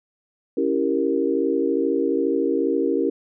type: chord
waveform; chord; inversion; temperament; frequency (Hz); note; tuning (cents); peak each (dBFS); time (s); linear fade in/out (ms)
sine; C# diminished seventh; none; equal; 277.2 / 329.6 / 392 / 466.2; C#4 / E4 / G4 / Bb4; 0 / 0 / 0 / 0; -24; 0.57-3.1; 5
effects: none